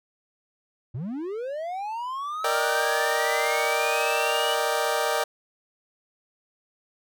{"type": "linear sweep", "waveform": "triangle", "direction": "up", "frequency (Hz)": [103.83, 2972], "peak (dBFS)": -27, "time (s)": [0.94, 4.55], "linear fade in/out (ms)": 10}
{"type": "chord", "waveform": "25% pulse", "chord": "Eb major seventh", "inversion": "second", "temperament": "equal", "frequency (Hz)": [466.2, 587.3, 622.3, 784], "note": ["Bb4", "D5", "Eb5", "G5"], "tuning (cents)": [0, 0, 0, 0], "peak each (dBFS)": -25, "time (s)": [2.44, 5.24], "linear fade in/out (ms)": 5}
{"effects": []}